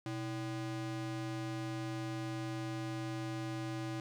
square ring-modulated tone, 224.6 Hz, A3, 36 cents sharp, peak -35 dBFS, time 0.06-4 s, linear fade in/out 0 ms, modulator 100 Hz, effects low-pass 7000 Hz 12 dB/octave + 11-bit

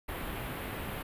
pink band-stop noise, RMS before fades -38 dBFS, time 0.08-1.03 s, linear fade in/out 10 ms, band 3100 to 12000 Hz, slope 24 dB/octave, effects resampled to 32000 Hz

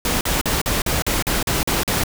pink noise bursts, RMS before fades -20 dBFS, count 10, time 0.05-2.037 s, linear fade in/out 2 ms, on 160 ms, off 43 ms, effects none

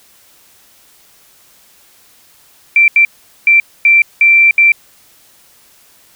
sine tone bursts at uneven times, 2349 Hz, D7, in tune, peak -4 dBFS, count 6, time 2.76-2.88 / 2.96-3.05 / 3.47-3.6 / 3.85-4.02 / 4.21-4.51 / 4.58-4.72 s, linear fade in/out 2 ms, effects white hiss -47 dBFS RMS until 6.15 s

